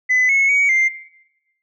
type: tone with pitch steps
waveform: sine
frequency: 2011 / 2189 / 2252 / 2095 Hz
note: B6 / C#7 / C#7 / C7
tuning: +31 / -22 / +27 / +2 cents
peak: -11 dBFS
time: 0.09-0.89 s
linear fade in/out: 20 ms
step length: 200 ms
effects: noise-tail reverb RT60 0.9 s tail -19 dB re dry + tanh soft clip ceiling -10 dBFS